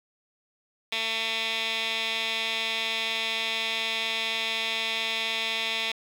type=tone with band-pass filter; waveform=15% pulse; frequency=224.2 Hz; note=A3; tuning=33 cents sharp; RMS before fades=-29 dBFS; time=0.92-5.92 s; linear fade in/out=5 ms; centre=3100 Hz; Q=4.4; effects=8-bit